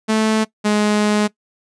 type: tone pair in turn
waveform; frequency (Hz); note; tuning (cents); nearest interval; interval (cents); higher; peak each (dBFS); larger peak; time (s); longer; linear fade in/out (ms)
sawtooth; 218.5 / 209.8; A3 / G#3; -12 / +18; minor second; 70; first; -10; neither; 0.08-0.45 / 0.64-1.28; second; 20
effects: noise-tail reverb RT60 0.1 s tail -20 dB re dry + resampled to 22050 Hz